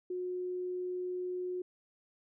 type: tone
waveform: sine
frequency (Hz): 362.7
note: F#4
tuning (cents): -34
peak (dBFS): -34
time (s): 0.1-1.62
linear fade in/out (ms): 5
effects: none